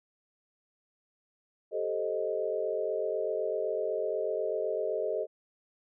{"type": "chord", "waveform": "sine", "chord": "A half-diminished seventh", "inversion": "third", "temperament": "equal with one note detuned", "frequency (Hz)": [392, 440, 527.2, 622.3], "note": ["G4", "A4", "C5", "Eb5"], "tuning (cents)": [0, 0, 13, 0], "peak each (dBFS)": [-36, -33, -36, -33], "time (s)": [1.71, 5.27], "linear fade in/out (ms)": 50, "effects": []}